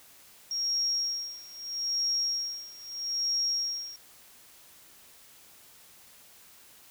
sine tone with tremolo, 5588 Hz, F8, in tune, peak -25 dBFS, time 0.51-3.96 s, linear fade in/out 2 ms, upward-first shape sine, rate 0.78 Hz, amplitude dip 90%, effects white hiss -55 dBFS RMS until 6.9 s

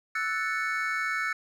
triangle chord, F# minor seventh, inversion third, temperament equal, 1318.5 / 1480 / 1760 / 2217 Hz, E6 / F#6 / A6 / C#7, 0 / 0 / 0 / 0 cents, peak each -31 dBFS, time 0.15-1.33 s, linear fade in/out 5 ms, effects none

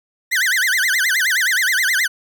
40% pulse tone with vibrato, 1760 Hz, A6, in tune, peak -14 dBFS, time 0.31-2.08 s, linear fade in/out 20 ms, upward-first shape sine, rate 9.5 Hz, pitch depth 300 cents each way, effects none

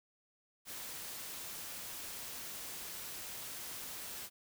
white noise, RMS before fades -45 dBFS, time 0.65-4.3 s, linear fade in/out 50 ms, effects none

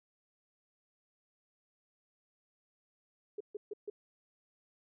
sine tone bursts, 415.3 Hz, G#4, in tune, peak -37 dBFS, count 4, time 3.38-3.9 s, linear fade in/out 5 ms, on 25 ms, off 140 ms, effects none

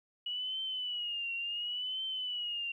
sine tone with vibrato, 2917 Hz, F#7, 25 cents flat, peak -34 dBFS, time 0.26-2.72 s, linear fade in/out 5 ms, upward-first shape triangle, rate 0.7 Hz, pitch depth 110 cents each way, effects 12-bit

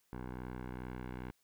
10% pulse tone with low-pass filter sweep, 62.4 Hz, B1, 19 cents sharp, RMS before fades -44 dBFS, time 0.13-1.31 s, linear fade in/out 0 ms, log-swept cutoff 1400 to 2100 Hz, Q 1.1, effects white hiss -75 dBFS RMS until 1.43 s

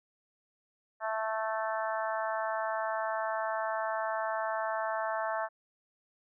harmonic tone, 220 Hz, A3, in tune, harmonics 3 / 4 / 5 / 6 / 7 / 8, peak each -34 / -36 / -38 / -40 / -41 / -42 dBFS, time 1-5.49 s, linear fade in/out 50 ms, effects none

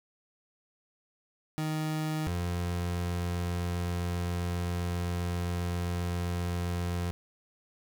30% pulse tone pair in turn, 155.56 / 87.58 Hz, D#3 / F2, 0 / +5 cents, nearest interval minor seventh, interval 995 cents, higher first, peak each -27 dBFS, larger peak neither, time 1.58-2.27 / 2.27-7.11 s, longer second, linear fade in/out 0 ms, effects none

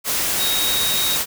sine tone in noise, 3769 Hz, A#7, 18 cents sharp, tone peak -21 dBFS, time 0.37-1.19 s, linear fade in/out 50 ms, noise white, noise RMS -21 dBFS, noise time 0.04-1.26 s, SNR -3 dB, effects none

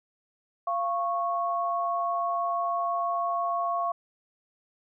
sine tone pair together, 691 / 1102.9 Hz, F5 / C#6, -19 / -9 cents, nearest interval minor sixth, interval 810 cents, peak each -28 dBFS, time 0.67-3.92 s, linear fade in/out 5 ms, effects none

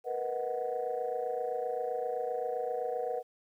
sine chord, B major seventh, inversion third, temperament equal with one note detuned, 466.2 / 493.9 / 628 / 740 Hz, A#4 / B4 / D#5 / F#5, 0 / 0 / +16 / 0 cents, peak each -37 / -34 / -40 / -36 dBFS, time 0.04-3.23 s, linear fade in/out 50 ms, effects tanh soft clip ceiling -23 dBFS + 11-bit

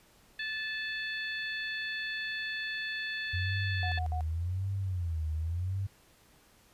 harmonic tone, 872 Hz, A5, 16 cents flat, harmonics 2 / 3 / 4 / 5, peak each -35 / -41 / -42 / -45 dBFS, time 0.39-3.99 s, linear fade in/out 5 ms
sine tone with vibrato, 87.31 Hz, F2, in tune, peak -30 dBFS, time 3.33-5.87 s, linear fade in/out 10 ms, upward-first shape sine, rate 0.89 Hz, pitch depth 200 cents each way
sine tone bursts, 730 Hz, F#5, 24 cents flat, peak -36 dBFS, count 3, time 3.83-4.208 s, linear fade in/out 0 ms, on 88 ms, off 57 ms
effects pink hiss -62 dBFS RMS until 6.73 s + resampled to 32000 Hz

